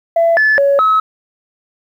sine tone with pitch steps, 670 / 1733 / 560 / 1286 Hz, E5 / A6 / C#5 / E6, +28 / -27 / +18 / -43 cents, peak -7 dBFS, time 0.16-1 s, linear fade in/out 5 ms, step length 210 ms, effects tanh soft clip ceiling -5 dBFS + 8-bit

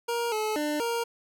25% pulse tone with pitch steps, 470.7 / 430.7 / 298.7 / 467.1 Hz, A#4 / A4 / D4 / A#4, +17 / -37 / +29 / +3 cents, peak -23 dBFS, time 0.08-1.04 s, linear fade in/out 10 ms, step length 240 ms, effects none

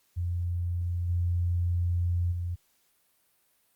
sine tone with level steps, 87.4 Hz, F2, 2 cents sharp, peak -27 / -24 / -29 dBFS, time 0.16-2.56 s, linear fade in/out 20 ms, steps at 1.08 / 2.31 s, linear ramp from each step 20 ms, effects white hiss -69 dBFS RMS until 3.75 s + Opus 48 kbps

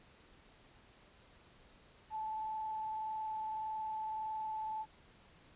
sine tone with frequency modulation, 871 Hz, A5, 18 cents flat, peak -37 dBFS, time 2.1-4.86 s, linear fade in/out 50 ms, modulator 21.7 Hz, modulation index 0.41, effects pink hiss -63 dBFS RMS until 5.55 s + resampled to 8000 Hz

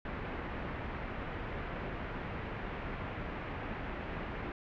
pink low-pass noise, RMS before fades -40 dBFS, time 0.05-4.52 s, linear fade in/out 2 ms, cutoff 2400 Hz, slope 24 dB/octave, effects none

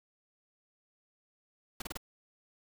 pink noise bursts, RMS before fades -38 dBFS, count 4, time 1.8-1.973 s, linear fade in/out 5 ms, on 20 ms, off 31 ms, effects none

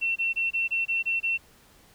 sine tone bursts, 2705 Hz, E7, 44 cents sharp, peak -23 dBFS, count 8, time 0.01-1.378 s, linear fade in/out 20 ms, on 150 ms, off 24 ms, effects pink hiss -57 dBFS RMS until 1.94 s

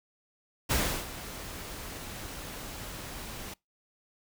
pink noise with ADSR envelope, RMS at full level -26 dBFS, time 0.69-3.54 s, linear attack 25 ms, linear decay 340 ms, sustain -15 dB, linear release 6 ms, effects noise-tail reverb RT60 0.2 s tail -25 dB re dry

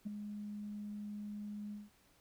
sine tone with ADSR envelope, 207.7 Hz, G#3, in tune, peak -33 dBFS, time 0.05-1.9 s, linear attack 20 ms, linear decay 8 ms, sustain -8 dB, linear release 180 ms, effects tanh soft clip ceiling -34 dBFS + pink hiss -69 dBFS RMS until 2.2 s

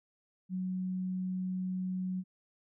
sine tone, 185 Hz, F#3, in tune, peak -32 dBFS, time 0.49-2.24 s, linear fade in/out 50 ms, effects none

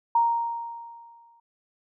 sine tone with exponential decay, 932.3 Hz, A#5, in tune, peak -16 dBFS, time 0.15-1.4 s, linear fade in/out 5 ms, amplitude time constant 270 ms, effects none

